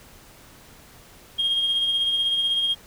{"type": "tone with tremolo", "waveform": "sine", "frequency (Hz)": 3240, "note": "G#7", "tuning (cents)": -43, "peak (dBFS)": -17, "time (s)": [1.38, 2.75], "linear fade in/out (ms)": 20, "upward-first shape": "sine", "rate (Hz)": 16, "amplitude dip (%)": 40, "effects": ["tanh soft clip ceiling -16 dBFS", "pink hiss -49 dBFS RMS until 2.86 s"]}